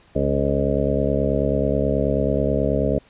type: harmonic tone with a mistuned harmonic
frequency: 69.3 Hz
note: C#2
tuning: in tune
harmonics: 1 / 2 / 3 / 4 / 6 / 7 / 8 / 9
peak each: -26 / -26 / -26 / -26 / -26 / -26 / -26 / -26 dBFS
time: 0.15-2.99 s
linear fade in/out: 10 ms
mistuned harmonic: 1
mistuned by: -81 cents
effects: pink hiss -54 dBFS RMS until 3.09 s + resampled to 8000 Hz